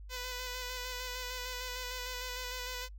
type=tone with vibrato; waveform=5% pulse; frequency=500 Hz; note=B4; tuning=21 cents sharp; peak=-27 dBFS; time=0.09-2.89 s; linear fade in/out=50 ms; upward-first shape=square; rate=6.6 Hz; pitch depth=19 cents each way; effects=noise-tail reverb RT60 0.1 s tail -24 dB re dry + added 50 Hz sine -45 dBFS peak until 2.98 s